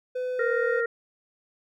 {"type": "tone", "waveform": "triangle", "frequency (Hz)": 504, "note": "B4", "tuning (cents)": 35, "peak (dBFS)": -25, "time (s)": [0.15, 0.81], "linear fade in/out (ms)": 10}
{"type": "harmonic tone", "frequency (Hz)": 465.5, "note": "A#4", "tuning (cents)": -2, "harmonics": [1, 3, 4], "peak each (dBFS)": [-25, -30, -31], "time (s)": [0.39, 0.86], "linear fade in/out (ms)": 5}
{"effects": []}